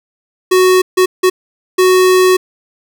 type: tone bursts at uneven times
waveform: square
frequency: 370 Hz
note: F#4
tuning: in tune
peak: -7 dBFS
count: 4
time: 0.51-0.82 / 0.97-1.06 / 1.23-1.3 / 1.78-2.37 s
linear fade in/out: 10 ms
effects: none